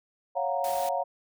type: chord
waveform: sine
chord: Gb major seventh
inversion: second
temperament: equal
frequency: 554.4 / 698.5 / 740 / 932.3 Hz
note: Db5 / F5 / Gb5 / Bb5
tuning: 0 / 0 / 0 / 0 cents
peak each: -31 / -30 / -32 / -33 dBFS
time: 0.35-1.04 s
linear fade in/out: 20 ms
type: noise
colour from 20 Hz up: white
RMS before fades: -40 dBFS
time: 0.64-0.89 s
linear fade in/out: 2 ms
effects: none

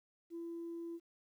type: tone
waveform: sine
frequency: 336.8 Hz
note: E4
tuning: 37 cents sharp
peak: -40 dBFS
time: 0.3-1 s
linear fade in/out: 50 ms
effects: tanh soft clip ceiling -38 dBFS + 12-bit

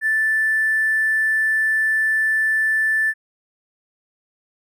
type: tone with hard clipping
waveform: triangle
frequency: 1760 Hz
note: A6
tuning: in tune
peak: -16 dBFS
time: 0.01-3.14 s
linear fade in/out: 50 ms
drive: 3 dB
effects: none

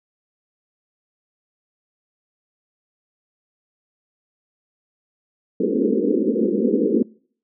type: band-pass noise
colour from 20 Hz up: pink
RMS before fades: -19 dBFS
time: 5.6-7.03 s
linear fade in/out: 5 ms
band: 200 to 490 Hz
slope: 96 dB/octave
effects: noise-tail reverb RT60 0.5 s tail -24 dB re dry

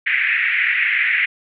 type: band-pass noise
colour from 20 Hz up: pink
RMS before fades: -18 dBFS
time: 0.06-1.26 s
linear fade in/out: 10 ms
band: 1800 to 2400 Hz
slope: 48 dB/octave
effects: none

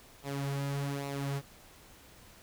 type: tone with flanger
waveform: sawtooth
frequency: 140 Hz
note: C#3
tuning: 18 cents sharp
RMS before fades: -35 dBFS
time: 0.23-1.42 s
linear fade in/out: 50 ms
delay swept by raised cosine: 0.61 to 4.51 ms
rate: 1.2 Hz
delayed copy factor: -0.6
effects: pink hiss -56 dBFS RMS until 2.42 s

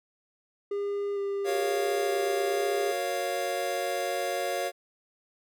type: tone with vibrato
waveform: triangle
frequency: 401.5 Hz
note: G4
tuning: 41 cents sharp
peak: -26 dBFS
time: 0.71-2.92 s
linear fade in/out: 5 ms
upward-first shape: square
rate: 1.1 Hz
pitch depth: 12 cents each way
type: chord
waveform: square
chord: Gb major seventh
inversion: none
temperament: equal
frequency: 370 / 466.2 / 554.4 / 698.5 Hz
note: Gb4 / Bb4 / Db5 / F5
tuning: 0 / 0 / 0 / 0 cents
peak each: -37 / -37 / -33 / -33 dBFS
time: 1.44-4.72 s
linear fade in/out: 50 ms
effects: none

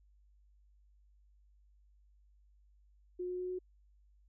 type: tone with pitch steps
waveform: sine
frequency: 360 / 362.1 / 364.2 / 366.3 Hz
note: F#4 / F#4 / F#4 / F#4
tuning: -47 / -37 / -27 / -17 cents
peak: -36 dBFS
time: 3.19-3.59 s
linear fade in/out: 10 ms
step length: 100 ms
effects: added 50 Hz sine -63 dBFS peak until 4.28 s

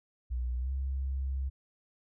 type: tone with pitch glide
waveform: sine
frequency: 61.3 to 66.85 Hz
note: B1 to C2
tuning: -12 to +38 cents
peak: -30 dBFS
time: 0.3-1.5 s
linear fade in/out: 20 ms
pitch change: +150 cents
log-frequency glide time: 0.58-0.71 s
effects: none

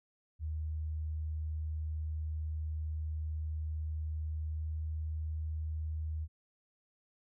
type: tone with pitch glide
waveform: sine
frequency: 77.78 to 78.23 Hz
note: D#2 to D#2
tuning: 0 to +10 cents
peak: -34 dBFS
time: 0.39-6.28 s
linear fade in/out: 50 ms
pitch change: +10 cents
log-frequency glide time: 4.49-4.67 s
effects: none

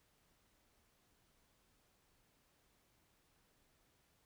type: silence
effects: pink hiss -75 dBFS RMS until 4.25 s

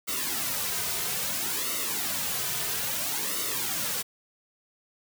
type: noise with flanger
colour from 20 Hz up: white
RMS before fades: -30 dBFS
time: 0.07-4.03 s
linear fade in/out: 20 ms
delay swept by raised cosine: 1.2 to 3.7 ms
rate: 0.6 Hz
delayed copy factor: -0.75
effects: none

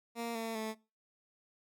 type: tone with pitch steps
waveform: 15% pulse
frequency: 233.1 / 226.1 / 219.3 Hz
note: A#3 / A3 / A3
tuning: 0 / +47 / -6 cents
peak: -30 dBFS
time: 0.15-0.75 s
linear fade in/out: 50 ms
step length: 200 ms
effects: noise-tail reverb RT60 0.3 s tail -22 dB re dry

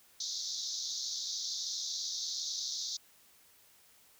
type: band-pass noise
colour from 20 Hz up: white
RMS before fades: -38 dBFS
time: 0.2-2.97 s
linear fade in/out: 5 ms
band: 3600 to 6500 Hz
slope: 96 dB/octave
effects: white hiss -63 dBFS RMS until 4.19 s

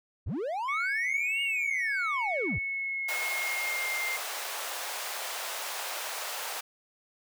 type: linear two-way sweep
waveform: triangle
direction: up then down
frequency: 49 to 2859 to 49 Hz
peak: -28 dBFS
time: 0.26-2.59 s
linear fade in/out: 10 ms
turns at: 1.42 s
type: tone with pitch glide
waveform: sine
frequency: 2217 to 2105 Hz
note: C#7 to C7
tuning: 0 to +10 cents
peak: -30 dBFS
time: 0.68-4.17 s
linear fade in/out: 10 ms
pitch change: -90 cents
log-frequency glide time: 2.41-4.01 s
type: high-pass noise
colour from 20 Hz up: pink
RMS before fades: -36 dBFS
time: 3.08-6.61 s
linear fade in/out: 10 ms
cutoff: 590 Hz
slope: 24 dB/octave
effects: none

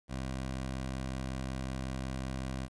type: tone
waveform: 15% pulse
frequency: 65.41 Hz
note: C2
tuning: in tune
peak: -29 dBFS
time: 0.08-2.69 s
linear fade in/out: 50 ms
effects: resampled to 22050 Hz + 10-bit

